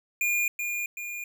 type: tone with echo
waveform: square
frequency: 2421 Hz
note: D#7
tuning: 48 cents flat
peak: -24 dBFS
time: 0.21-0.48 s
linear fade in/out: 2 ms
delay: 380 ms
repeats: 2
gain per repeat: -5 dB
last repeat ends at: 1.24 s
effects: none